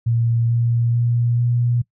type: tone with pitch steps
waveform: sine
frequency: 116.54 / 117.83 / 119.13 / 120.44 Hz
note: A#2 / A#2 / A#2 / B2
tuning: 0 / +19 / +38 / -43 cents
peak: -15 dBFS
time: 0.06-1.82 s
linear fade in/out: 10 ms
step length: 440 ms
effects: noise-tail reverb RT60 0.1 s tail -21 dB re dry